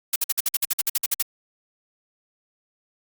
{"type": "noise bursts", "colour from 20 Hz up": "blue", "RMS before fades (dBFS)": -21, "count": 14, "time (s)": [0.13, 1.225], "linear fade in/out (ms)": 5, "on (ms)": 29, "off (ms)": 53, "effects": ["Opus 48 kbps"]}